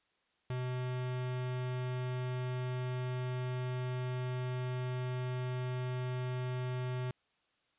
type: tone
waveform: square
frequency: 126.3 Hz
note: B2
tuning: 39 cents sharp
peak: -35 dBFS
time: 0.5-7.11 s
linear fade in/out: 2 ms
effects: white hiss -75 dBFS RMS until 7.78 s + resampled to 8000 Hz